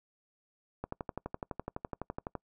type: click train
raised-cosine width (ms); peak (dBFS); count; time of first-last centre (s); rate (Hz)
1; -22; 19; 0.84-2.353; 11.9
effects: noise-tail reverb RT60 0.1 s tail -26 dB re dry